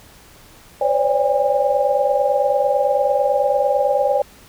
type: tone cluster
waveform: sine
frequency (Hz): 516 / 565 / 585 / 808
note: C5 / C#5 / D5 / G#5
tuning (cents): -24 / +33 / -7 / -48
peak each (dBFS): -20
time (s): 0.81-4.22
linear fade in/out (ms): 5
effects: pink hiss -46 dBFS RMS until 4.48 s